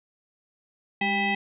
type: tone with frequency modulation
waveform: sine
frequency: 1391 Hz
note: F6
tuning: 7 cents flat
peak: -22 dBFS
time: 1.01-1.35 s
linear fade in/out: 5 ms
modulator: 594 Hz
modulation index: 2.4
effects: none